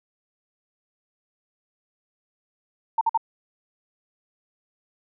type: tone bursts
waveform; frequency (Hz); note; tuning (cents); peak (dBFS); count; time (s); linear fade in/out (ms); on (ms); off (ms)
sine; 906; A#5; -50; -17; 3; 2.98-3.176; 5; 32; 50
effects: none